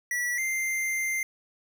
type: tone pair in turn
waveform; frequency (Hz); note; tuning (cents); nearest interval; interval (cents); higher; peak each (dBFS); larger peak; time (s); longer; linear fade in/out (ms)
square; 1947 / 2091; B6 / C7; -25 / -2; minor second; 123; second; -27; neither; 0.11-0.38 / 0.38-1.23; second; 2
effects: none